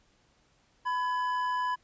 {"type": "tone pair together", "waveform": "triangle", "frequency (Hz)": [1000, 1687.6], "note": ["B5", "G#6"], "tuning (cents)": [21, 27], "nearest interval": "major sixth", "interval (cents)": 906, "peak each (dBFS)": [-26, -35], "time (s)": [0.85, 1.76], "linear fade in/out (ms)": 20, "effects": ["pink hiss -67 dBFS RMS until 1.83 s", "resampled to 16000 Hz"]}